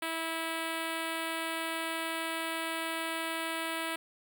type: tone with notch filter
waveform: 5% pulse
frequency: 326.4 Hz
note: E4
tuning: 17 cents flat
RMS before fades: -35 dBFS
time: 0.02-3.96 s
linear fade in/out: 5 ms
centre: 5600 Hz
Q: 0.9
effects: none